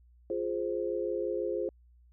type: chord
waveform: sine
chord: F minor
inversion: none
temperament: equal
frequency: 349.2 / 415.3 / 523.3 Hz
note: F4 / Ab4 / C5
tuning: 0 / 0 / 0 cents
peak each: -34 dBFS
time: 0.3-1.69 s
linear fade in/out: 2 ms
effects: added 60 Hz sine -57 dBFS peak until 2.12 s